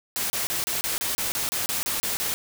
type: noise bursts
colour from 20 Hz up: white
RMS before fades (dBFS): -27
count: 13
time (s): 0.16-2.34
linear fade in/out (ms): 0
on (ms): 140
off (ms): 30
effects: none